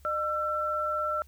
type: tone pair together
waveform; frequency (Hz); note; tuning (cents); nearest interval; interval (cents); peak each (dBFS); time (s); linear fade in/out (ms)
sine; 607.5 / 1342; D#5 / E6; -42 / +31; octave + major second; 1373; -32 / -28; 0.05-1.22; 0
effects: added 71 Hz sine -52 dBFS peak until 1.27 s + white hiss -64 dBFS RMS until 1.27 s